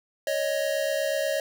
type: tone pair together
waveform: square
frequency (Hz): 556.8 / 625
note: C#5 / D#5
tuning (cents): +8 / +8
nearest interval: major second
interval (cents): 200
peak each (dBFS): -28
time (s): 0.27-1.4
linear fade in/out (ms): 2
effects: none